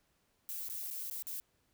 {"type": "noise with dropouts", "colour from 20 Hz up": "violet", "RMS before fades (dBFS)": -41, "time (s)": [0.49, 1.4], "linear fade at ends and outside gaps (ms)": 0, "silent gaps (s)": [[0.685, 0.698], [0.902, 0.91], [1.099, 1.111], [1.224, 1.269]], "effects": ["pink hiss -75 dBFS RMS until 1.73 s"]}